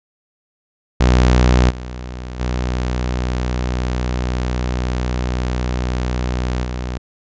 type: tone with level steps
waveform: sawtooth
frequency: 61.9 Hz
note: B1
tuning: 5 cents sharp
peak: -6 / -23 / -14 / -18 dBFS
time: 1-6.98 s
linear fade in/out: 10 ms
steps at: 1.69 / 2.39 / 6.63 s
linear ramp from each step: 20 ms
effects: resampled to 16000 Hz